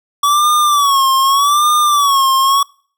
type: tone with vibrato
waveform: square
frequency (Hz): 1136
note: C#6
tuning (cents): +42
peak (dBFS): -10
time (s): 0.23-2.63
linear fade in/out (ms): 5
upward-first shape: sine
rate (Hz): 0.83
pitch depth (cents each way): 110
effects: noise-tail reverb RT60 0.5 s tail -26 dB re dry